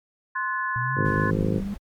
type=chord; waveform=sine; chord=F# diminished; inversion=second; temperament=equal with one note detuned; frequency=1046.5 / 1480 / 1720.8 Hz; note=C6 / F#6 / A6; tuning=0 / 0 / -39 cents; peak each=-27 / -32 / -28 dBFS; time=0.35-1.31 s; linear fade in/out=10 ms
type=linear sweep; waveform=sine; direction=up; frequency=117.9 to 204.7 Hz; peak=-27 dBFS; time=0.76-1.74 s; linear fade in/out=0 ms
type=harmonic tone; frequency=52.3 Hz; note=G#1; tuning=13 cents sharp; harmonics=2 / 3 / 4 / 5 / 6 / 7 / 8 / 9 / 10; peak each=-27 / -29 / -30 / -31 / -32 / -32 / -33 / -34 / -34 dBFS; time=0.95-1.62 s; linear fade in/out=50 ms
type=noise; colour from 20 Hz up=brown; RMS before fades=-35 dBFS; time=1.04-1.78 s; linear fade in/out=20 ms
effects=MP3 96 kbps